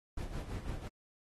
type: noise with tremolo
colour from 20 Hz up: brown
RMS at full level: -38 dBFS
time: 0.17-0.88 s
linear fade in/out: 5 ms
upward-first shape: sine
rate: 6 Hz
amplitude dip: 60%
effects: AAC 32 kbps